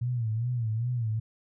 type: tone with vibrato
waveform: sine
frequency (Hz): 116.54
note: A#2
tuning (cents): 0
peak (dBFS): -26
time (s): 0.01-1.2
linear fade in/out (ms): 10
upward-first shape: sine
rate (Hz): 2.5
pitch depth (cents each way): 120
effects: none